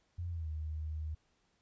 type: tone with pitch glide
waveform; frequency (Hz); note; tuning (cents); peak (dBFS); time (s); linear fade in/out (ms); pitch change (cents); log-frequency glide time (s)
sine; 87.1 to 77.6; F2 to D#2; -4 to -4; -36; 0.18-1.15; 10; -200; 0.29-0.49
effects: pink hiss -75 dBFS RMS until 1.61 s + resampled to 16000 Hz